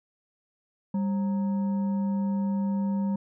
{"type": "tone with frequency modulation", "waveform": "sine", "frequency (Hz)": 197.4, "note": "G3", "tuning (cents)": 12, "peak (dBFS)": -24, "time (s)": [0.94, 3.16], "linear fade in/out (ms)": 5, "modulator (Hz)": 731, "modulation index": 0.29, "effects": []}